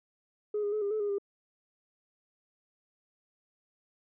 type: tone with pitch steps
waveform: sine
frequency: 419.5 / 409.5 / 427.1 / 403.2 / 432.4 / 410.3 / 400.7 Hz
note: G#4 / G#4 / G#4 / G4 / A4 / G#4 / G4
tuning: +17 / -24 / +48 / +49 / -30 / -21 / +38 cents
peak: -27 dBFS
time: 0.54-1.184 s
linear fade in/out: 5 ms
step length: 92 ms
effects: tanh soft clip ceiling -25 dBFS

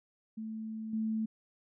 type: tone with level steps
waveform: sine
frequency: 220 Hz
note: A3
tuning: in tune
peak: -37 / -30 dBFS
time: 0.37-1.26 s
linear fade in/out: 10 ms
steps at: 0.93 s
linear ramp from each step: 5 ms
effects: none

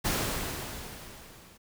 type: noise with level ramp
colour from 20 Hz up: pink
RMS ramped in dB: -27 to -55 dBFS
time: 0.04-1.58 s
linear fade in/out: 20 ms
effects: none

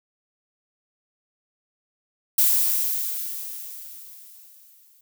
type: noise with exponential decay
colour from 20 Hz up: violet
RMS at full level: -17 dBFS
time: 2.38-5.01 s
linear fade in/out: 5 ms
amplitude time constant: 570 ms
effects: none

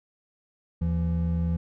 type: tone pair together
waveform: triangle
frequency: 79.48 / 168.9 Hz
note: D#2 / E3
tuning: +37 / +42 cents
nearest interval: octave + minor second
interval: 1305 cents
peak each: -24 dBFS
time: 0.81-1.57 s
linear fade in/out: 10 ms
effects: none

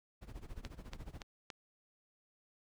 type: noise with tremolo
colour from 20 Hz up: brown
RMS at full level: -45 dBFS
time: 0.21-1.23 s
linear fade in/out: 20 ms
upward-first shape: sine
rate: 14 Hz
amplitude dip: 85%
type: click train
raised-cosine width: 0.2 ms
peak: -27 dBFS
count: 4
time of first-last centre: 0.65-1.502 s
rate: 3.52 Hz
effects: none

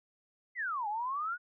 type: exponential two-way sweep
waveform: sine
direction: down then up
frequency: 2093 to 809 to 1487 Hz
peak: -32 dBFS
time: 0.55-1.38 s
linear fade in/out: 50 ms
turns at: 0.88 s
effects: none

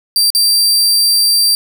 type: tone with dropouts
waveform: sawtooth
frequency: 4699 Hz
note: D8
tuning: in tune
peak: -6 dBFS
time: 0.16-1.55 s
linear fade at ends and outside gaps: 1 ms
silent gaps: 0.303-0.349 s
effects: none

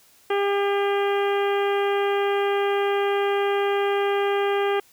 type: harmonic tone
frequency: 401.3 Hz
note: G4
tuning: 41 cents sharp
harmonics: 1 / 2 / 3 / 4 / 5 / 6 / 7 / 8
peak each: -21 / -27 / -31 / -33 / -35 / -37 / -38 / -39 dBFS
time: 0.3-4.8 s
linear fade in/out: 5 ms
effects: white hiss -56 dBFS RMS until 4.92 s

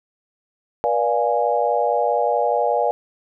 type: chord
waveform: sine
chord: B diminished seventh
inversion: none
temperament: equal with one note detuned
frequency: 482.6 / 587.3 / 698.5 / 830.6 Hz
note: B4 / D5 / F5 / Ab5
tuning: -40 / 0 / 0 / 0 cents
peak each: -22 dBFS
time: 0.84-2.91 s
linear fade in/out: 0 ms
effects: none

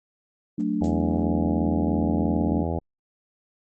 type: chord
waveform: sine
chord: D major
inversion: first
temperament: equal with one note detuned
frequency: 185 / 222.6 / 293.7 Hz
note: F#3 / A3 / D4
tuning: 0 / +20 / 0 cents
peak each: -29 / -26 / -26 dBFS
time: 0.58-2.63 s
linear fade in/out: 5 ms
type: harmonic tone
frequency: 83 Hz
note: E2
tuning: 12 cents sharp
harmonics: 1 / 2 / 3 / 4 / 5 / 6 / 7 / 8 / 9 / 10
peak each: -28 / -31 / -33 / -34 / -35 / -36 / -36 / -37 / -38 / -38 dBFS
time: 0.81-2.79 s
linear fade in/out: 5 ms
type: noise with exponential decay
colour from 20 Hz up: violet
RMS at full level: -30 dBFS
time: 0.84-1.01 s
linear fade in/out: 0 ms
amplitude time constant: 36 ms
effects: Opus 24 kbps

